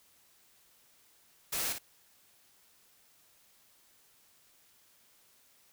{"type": "noise with echo", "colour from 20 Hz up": "white", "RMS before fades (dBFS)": -34, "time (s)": [1.52, 1.73], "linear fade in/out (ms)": 10, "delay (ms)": 56, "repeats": 1, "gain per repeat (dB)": -7, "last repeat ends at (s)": 1.786, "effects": ["white hiss -65 dBFS RMS until 5.72 s"]}